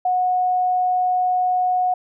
sine tone, 731 Hz, F#5, 21 cents flat, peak -16 dBFS, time 0.05-1.94 s, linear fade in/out 5 ms, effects none

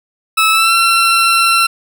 20% pulse tone with pitch glide, 1303 to 1353.6 Hz, E6 to E6, -20 to +45 cents, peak -4 dBFS, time 0.37-1.67 s, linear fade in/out 10 ms, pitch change +65 cents, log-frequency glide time 0.51-0.73 s, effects none

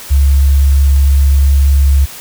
sine tone, 69.3 Hz, C#2, in tune, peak -5 dBFS, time 0.1-2.06 s, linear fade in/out 20 ms, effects white hiss -30 dBFS RMS until 2.2 s

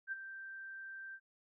sine tone with ADSR envelope, 1568 Hz, G6, in tune, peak -35 dBFS, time 0.07-1.2 s, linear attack 50 ms, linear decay 24 ms, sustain -10 dB, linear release 60 ms, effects none

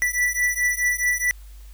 square beating tone pair, 1965 / 1969.7 Hz, B6 / B6, -9 / -5 cents, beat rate 4.7 Hz, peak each -24 / -23 dBFS, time 0.02-1.31 s, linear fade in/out 0 ms, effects added 50 Hz sine -39 dBFS peak until 1.73 s + white hiss -55 dBFS RMS until 1.73 s

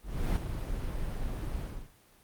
brown noise with ADSR envelope, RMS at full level -26 dBFS, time 0.02-1.92 s, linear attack 340 ms, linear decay 15 ms, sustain -8 dB, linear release 310 ms, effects pink hiss -61 dBFS RMS until 2.23 s + Opus 32 kbps

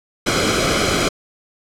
pink noise with comb filter, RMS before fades -17 dBFS, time 0.26-1.09 s, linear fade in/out 10 ms, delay 1.1 ms, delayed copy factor -0.7, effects low-pass 7000 Hz 12 dB/octave

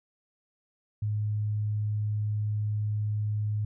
sine tone, 105.6 Hz, G#2, 29 cents sharp, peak -26 dBFS, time 1.02-3.65 s, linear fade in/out 5 ms, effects none

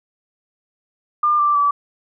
sine tone with pitch steps, 1200 / 1176 / 1152.4 Hz, D6 / D6 / D6, +37 / +2 / -33 cents, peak -13 dBFS, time 1.23-1.71 s, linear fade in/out 5 ms, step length 160 ms, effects none

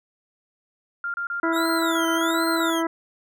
sine tone bursts, 1396.9 Hz, F6, in tune, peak -25 dBFS, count 13, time 1.04-2.7 s, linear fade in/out 2 ms, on 100 ms, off 30 ms
harmonic tone, 329.6 Hz, E4, in tune, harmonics 1 / 2 / 3 / 4 / 5 / 6, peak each -23 / -29 / -29 / -30 / -36 / -36 dBFS, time 1.43-2.87 s, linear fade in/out 5 ms
sawtooth tone with vibrato, 3585 Hz, A7, 32 cents sharp, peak -27 dBFS, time 1.52-2.83 s, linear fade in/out 50 ms, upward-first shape sine, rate 1.3 Hz, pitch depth 260 cents each way
effects none

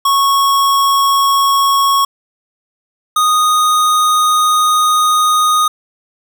square tone pair in turn, 1104 / 1239.2 Hz, C#6 / D#6, -7 / -7 cents, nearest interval major second, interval 200 cents, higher second, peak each -10 dBFS, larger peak neither, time 0.05-2.05 / 3.16-5.68 s, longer second, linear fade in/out 5 ms, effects none

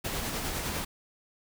pink noise with tremolo, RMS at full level -32 dBFS, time 0.04-0.85 s, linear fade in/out 10 ms, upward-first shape sine, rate 9.9 Hz, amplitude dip 30%, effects none

